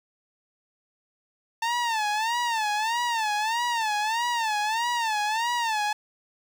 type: tone with vibrato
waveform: sawtooth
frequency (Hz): 897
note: A5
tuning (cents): +33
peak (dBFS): -20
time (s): 1.62-5.93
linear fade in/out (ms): 5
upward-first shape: sine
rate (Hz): 1.6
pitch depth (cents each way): 130
effects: low-pass 7000 Hz 12 dB/octave + 8-bit